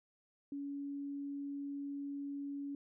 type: tone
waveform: sine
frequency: 282.1 Hz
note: C#4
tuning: 30 cents sharp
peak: -39 dBFS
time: 0.52-2.75 s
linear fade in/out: 2 ms
effects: none